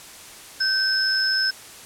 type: tone pair together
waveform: sine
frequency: 1547 / 5203 Hz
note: G6 / E8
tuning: -23 / -23 cents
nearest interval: octave + major sixth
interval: 2100 cents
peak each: -22 / -21 dBFS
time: 0.6-1.51 s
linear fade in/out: 10 ms
effects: white hiss -42 dBFS RMS until 1.85 s + low-pass 11000 Hz 12 dB/octave